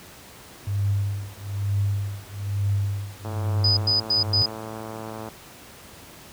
sine tone with tremolo, 100.2 Hz, G2, 38 cents sharp, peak -18 dBFS, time 0.67-4.42 s, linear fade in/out 0 ms, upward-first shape triangle, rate 1.1 Hz, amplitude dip 100%
click train, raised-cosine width 1 ms, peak -21 dBFS, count 225, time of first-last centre 3.25-5.286 s, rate 110 Hz
sine tone bursts, 4978 Hz, D#8, in tune, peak -18 dBFS, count 4, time 3.64-4.46 s, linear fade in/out 5 ms, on 130 ms, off 100 ms
effects pink hiss -45 dBFS RMS until 6.32 s + high-pass 60 Hz 12 dB/octave

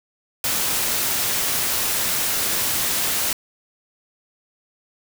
white noise, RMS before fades -22 dBFS, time 0.44-3.33 s, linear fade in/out 2 ms, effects none

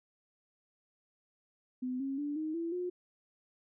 sine tone with pitch steps, 253.4 / 271.6 / 291.1 / 312 / 334.4 / 358.4 Hz, B3 / C#4 / D4 / D#4 / E4 / F4, +45 / -35 / -15 / +5 / +25 / +45 cents, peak -33 dBFS, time 1.82-2.9 s, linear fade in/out 10 ms, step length 180 ms, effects none

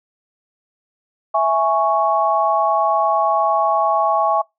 sine chord, C# minor, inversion first, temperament equal, 659.3 / 830.6 / 1108.7 Hz, E5 / G#5 / C#6, 0 / 0 / 0 cents, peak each -18 dBFS, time 1.34-4.42 s, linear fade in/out 10 ms, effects noise-tail reverb RT60 0.2 s tail -26 dB re dry

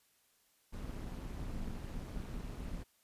brown noise with amplitude modulation, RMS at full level -39 dBFS, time 0.72-2.84 s, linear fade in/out 20 ms, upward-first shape sine, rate 208 Hz, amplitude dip 70%, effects white hiss -72 dBFS RMS until 3.03 s + resampled to 32000 Hz

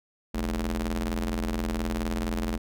sawtooth ring-modulated tone, 84.3 Hz, E2, 39 cents sharp, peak -20 dBFS, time 0.34-2.58 s, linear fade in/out 10 ms, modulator 136 Hz, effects none

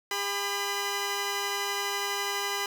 10% pulse tone pair together, 402.4 / 1000 Hz, G4 / B5, +45 / +21 cents, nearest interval octave + major third, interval 1576 cents, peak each -23 dBFS, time 0.11-2.66 s, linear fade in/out 2 ms, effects none

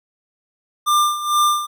square tone with tremolo, 1194 Hz, D6, 28 cents sharp, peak -13 dBFS, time 0.86-1.67 s, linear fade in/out 20 ms, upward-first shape sine, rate 2.2 Hz, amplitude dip 75%, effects none

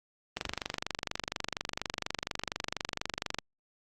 click train, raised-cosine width 0.2 ms, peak -14 dBFS, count 74, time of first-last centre 0.37-3.387 s, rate 24.2 Hz, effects Opus 32 kbps

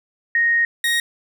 sine / 30% pulse tone pair in turn, 1864.7 / 1875.4 Hz, A#6 / A#6, 0 / +10 cents, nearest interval unison, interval 10 cents, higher second, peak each -14 dBFS, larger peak neither, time 0.35-0.65 / 0.84-1 s, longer first, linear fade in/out 2 ms, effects none

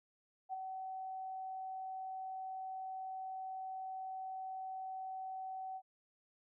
sine tone with ADSR envelope, 758 Hz, F#5, 42 cents sharp, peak -36 dBFS, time 0.49-5.82 s, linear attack 42 ms, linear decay 16 ms, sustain -5 dB, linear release 60 ms, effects none

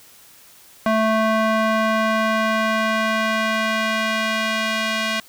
square tone with band-pass filter sweep, 220 Hz, A3, in tune, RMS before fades -20 dBFS, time 0.86-5.2 s, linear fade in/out 2 ms, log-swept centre 910 to 2700 Hz, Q 0.9, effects white hiss -48 dBFS RMS until 5.28 s

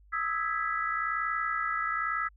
sine chord, E major seventh, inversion third, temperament equal with one note detuned, 1257.5 / 1318.5 / 1661.2 / 1975.5 Hz, D#6 / E6 / G#6 / B6, +18 / 0 / 0 / 0 cents, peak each -35 / -31 / -35 / -35 dBFS, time 0.12-2.29 s, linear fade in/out 20 ms, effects added 50 Hz sine -55 dBFS peak until 2.36 s

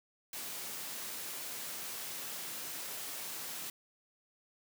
white high-pass noise, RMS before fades -42 dBFS, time 0.33-3.7 s, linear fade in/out 2 ms, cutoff 130 Hz, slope 12 dB/octave, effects none

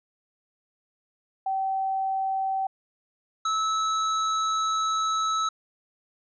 sine / square tone pair in turn, 770 / 1302.1 Hz, G5 / E6, -31 / -22 cents, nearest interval major sixth, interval 909 cents, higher second, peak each -24 dBFS, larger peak neither, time 1.46-2.67 / 3.45-5.49 s, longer second, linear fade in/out 5 ms, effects resampled to 16000 Hz

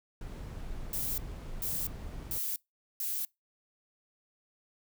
brown noise, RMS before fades -41 dBFS, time 0.21-2.38 s, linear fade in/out 2 ms
violet noise bursts, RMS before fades -34 dBFS, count 4, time 0.93-3.25 s, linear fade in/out 2 ms, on 250 ms, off 440 ms
effects noise-tail reverb RT60 0.2 s tail -25 dB re dry

